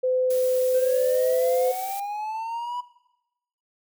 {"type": "tone", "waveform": "sine", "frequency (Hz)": 510, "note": "C5", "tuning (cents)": -44, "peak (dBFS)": -20, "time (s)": [0.03, 1.72], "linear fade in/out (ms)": 10}
{"type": "noise", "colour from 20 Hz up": "blue", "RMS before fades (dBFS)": -37, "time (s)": [0.3, 2], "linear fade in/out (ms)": 5}
{"type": "linear sweep", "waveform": "triangle", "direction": "up", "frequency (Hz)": [511, 987.8], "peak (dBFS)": -26, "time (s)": [0.74, 2.81], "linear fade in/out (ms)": 10}
{"effects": ["noise-tail reverb RT60 0.9 s tail -17 dB re dry"]}